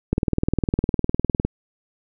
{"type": "click train", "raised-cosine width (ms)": 3, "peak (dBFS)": -6, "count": 27, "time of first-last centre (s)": [0.13, 1.45], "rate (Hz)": 19.7, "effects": []}